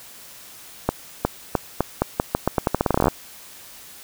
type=accelerating click train; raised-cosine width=1 ms; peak=-3 dBFS; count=22; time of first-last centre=0.89-3.082 s; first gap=360 ms; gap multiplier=0.84; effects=white hiss -43 dBFS RMS until 4.03 s